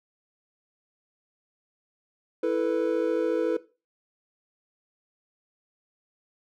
triangle chord, E suspended fourth, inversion none, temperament equal, 329.6 / 440 / 493.9 Hz, E4 / A4 / B4, 0 / 0 / 0 cents, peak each -26 / -25 / -24 dBFS, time 2.43-3.57 s, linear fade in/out 5 ms, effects noise-tail reverb RT60 0.3 s tail -17 dB re dry

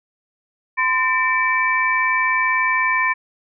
sine tone cluster, 1026 / 1798 / 2309 Hz, C6 / A6 / D7, -34 / +37 / -30 cents, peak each -20 dBFS, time 0.77-3.14 s, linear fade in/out 20 ms, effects none

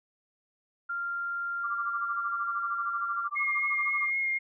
sine tone with pitch glide, 1391 to 1383 Hz, F6 to F6, -7 to -17 cents, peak -30 dBFS, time 0.89-3.28 s, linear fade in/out 10 ms, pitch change -10 cents, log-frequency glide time 1.52-2.68 s
sine tone with tremolo, 1174.7 Hz, D6, in tune, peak -29 dBFS, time 1.63-4.1 s, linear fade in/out 20 ms, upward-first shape sine, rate 13 Hz, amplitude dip 100%
sine tone with vibrato, 2141 Hz, C7, 39 cents sharp, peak -26 dBFS, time 3.35-4.39 s, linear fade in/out 20 ms, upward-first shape triangle, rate 3.9 Hz, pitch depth 18 cents each way
effects none

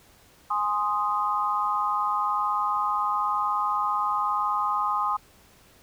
sine chord, Ab major, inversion none, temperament equal, 830.6 / 1046.5 / 1244.5 Hz, Ab5 / C6 / Eb6, 0 / 0 / 0 cents, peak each -29 / -27 / -26 dBFS, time 0.5-5.17 s, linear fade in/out 10 ms, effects pink hiss -56 dBFS RMS until 5.82 s

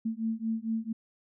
sine beating tone pair, 221.9 / 226.3 Hz, A3 / A3, +15 / +49 cents, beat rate 4.4 Hz, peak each -32 / -32 dBFS, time 0.05-0.93 s, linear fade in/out 10 ms, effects none

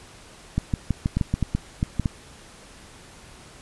clicks, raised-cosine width 5 ms, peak -9 dBFS, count 12, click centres 0.58 / 0.738 / 0.907 / 1.059 / 1.17 / 1.212 / 1.34 / 1.427 / 1.55 / 1.829 / 1.997 / 2.058 s, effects pink hiss -47 dBFS RMS until 3.61 s + resampled to 24000 Hz

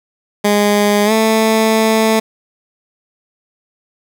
15% pulse tone with pitch glide, 206.1 to 220.9 Hz, G#3 to A3, -13 to +7 cents, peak -4 dBFS, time 0.44-2.2 s, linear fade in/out 10 ms, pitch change +120 cents, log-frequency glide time 1.05-1.12 s, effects none

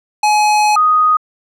square / sine tone pair in turn, 844 / 1245.6 Hz, G#5 / D#6, +28 / +2 cents, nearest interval perfect fifth, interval 674 cents, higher second, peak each -10 / -8 dBFS, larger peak second, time 0.23-0.76 / 0.76-1.17 s, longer first, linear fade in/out 5 ms, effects low-pass 9000 Hz 12 dB/octave

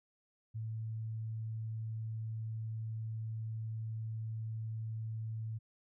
sine tone, 111 Hz, A2, 16 cents sharp, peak -37 dBFS, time 0.54-5.59 s, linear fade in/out 20 ms, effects none

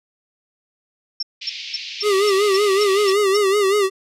sine tone bursts, 5390 Hz, E8, 38 cents sharp, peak -20 dBFS, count 9, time 1.2-3.372 s, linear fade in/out 5 ms, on 28 ms, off 240 ms
pink band-pass noise, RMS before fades -32 dBFS, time 1.41-3.13 s, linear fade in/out 10 ms, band 2300 to 5300 Hz, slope 48 dB/octave
square tone with vibrato, 400 Hz, G4, 35 cents sharp, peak -15 dBFS, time 2.02-3.9 s, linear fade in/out 50 ms, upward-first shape sine, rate 5.3 Hz, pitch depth 90 cents each way
effects low-pass 11000 Hz 12 dB/octave

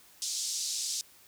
white band-pass noise, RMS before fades -34 dBFS, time 0.22-1.01 s, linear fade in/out 0 ms, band 4300 to 7500 Hz, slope 24 dB/octave, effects white hiss -58 dBFS RMS until 1.27 s

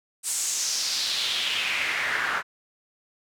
pink noise with band-pass filter sweep, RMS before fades -27 dBFS, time 0.23-2.43 s, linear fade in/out 50 ms, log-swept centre 8600 to 1400 Hz, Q 3, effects none

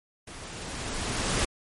pink noise with level ramp, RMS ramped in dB -43 to -25 dBFS, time 0.27-1.45 s, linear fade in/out 5 ms, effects MP3 48 kbps

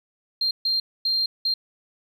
sine tone bursts at uneven times, 4186 Hz, C8, in tune, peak -19 dBFS, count 4, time 0.41-0.51 / 0.65-0.8 / 1.05-1.26 / 1.45-1.54 s, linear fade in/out 5 ms, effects tanh soft clip ceiling -15 dBFS + 10-bit

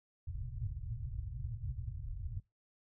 white low-pass noise, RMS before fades -41 dBFS, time 0.27-2.4 s, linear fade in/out 5 ms, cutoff 130 Hz, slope 96 dB/octave, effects noise-tail reverb RT60 0.2 s tail -21 dB re dry

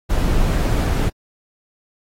brown noise, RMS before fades -17 dBFS, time 0.09-1.1 s, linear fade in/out 20 ms, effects AAC 48 kbps

